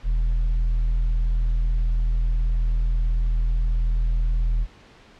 sine tone with tanh clipping, 40.79 Hz, E1, 17 cents flat, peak -19 dBFS, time 0.03-4.67 s, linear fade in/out 50 ms, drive 4 dB, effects pink hiss -50 dBFS RMS until 5.19 s + low-pass 4000 Hz 12 dB/octave

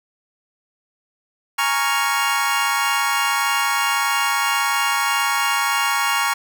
25% pulse chord, Bb minor seventh, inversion third, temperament equal, 830.6 / 932.3 / 1108.7 / 1396.9 Hz, Ab5 / Bb5 / Db6 / F6, 0 / 0 / 0 / 0 cents, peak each -22 / -20 / -18 / -20 dBFS, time 1.58-6.34 s, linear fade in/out 10 ms, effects none

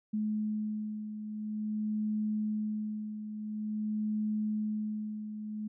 sine beating tone pair, 213.3 / 213.78 Hz, G#3 / A3, +46 / -50 cents, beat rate 0.48 Hz, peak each -32 / -39 dBFS, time 0.13-5.68 s, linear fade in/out 10 ms, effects none

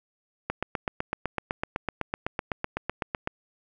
click train, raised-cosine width 0.5 ms, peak -12 dBFS, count 23, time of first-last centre 0.5-3.274 s, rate 7.93 Hz, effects none

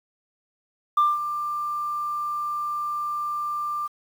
sine tone with ADSR envelope, 1188 Hz, D6, 20 cents sharp, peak -13 dBFS, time 0.97-3.88 s, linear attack 7 ms, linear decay 200 ms, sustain -12 dB, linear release 18 ms, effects tanh soft clip ceiling -13 dBFS + 8-bit

